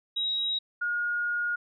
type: tone pair in turn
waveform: sine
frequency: 3824 / 1432.4 Hz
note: A#7 / F6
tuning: +43 / +43 cents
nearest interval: octave + perfect fourth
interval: 1700 cents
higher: first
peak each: -26 dBFS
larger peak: neither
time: 0.16-0.59 / 0.81-1.56 s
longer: second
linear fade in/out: 10 ms
effects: none